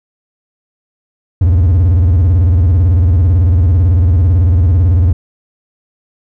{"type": "tone with vibrato", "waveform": "triangle", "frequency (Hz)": 86.7, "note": "F2", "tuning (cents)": -12, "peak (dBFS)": -4, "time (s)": [1.41, 5.13], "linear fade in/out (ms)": 5, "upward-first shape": "square", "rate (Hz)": 18, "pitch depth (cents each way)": 180, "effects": []}